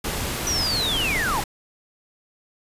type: noise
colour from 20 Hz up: pink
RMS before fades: -27 dBFS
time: 0.04-1.44 s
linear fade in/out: 5 ms
type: linear sweep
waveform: sine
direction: down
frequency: 5920 to 780 Hz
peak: -22 dBFS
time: 0.47-1.4 s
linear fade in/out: 0 ms
effects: resampled to 32000 Hz